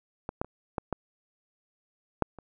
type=clicks; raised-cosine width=1 ms; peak=-19 / -13 / -29 / -15 / -15 / -9 / -30 dBFS; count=7; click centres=0.291 / 0.415 / 0.446 / 0.782 / 0.927 / 2.223 / 2.387 s; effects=none